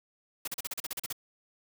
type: noise bursts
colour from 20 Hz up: white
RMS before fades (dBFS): -35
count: 11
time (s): 0.45-1.127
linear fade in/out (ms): 5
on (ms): 27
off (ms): 38
effects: none